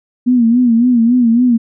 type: tone with vibrato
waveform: sine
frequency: 238.9 Hz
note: A#3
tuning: 43 cents sharp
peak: -7 dBFS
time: 0.26-1.58 s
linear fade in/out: 20 ms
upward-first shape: sine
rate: 3.6 Hz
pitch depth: 93 cents each way
effects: none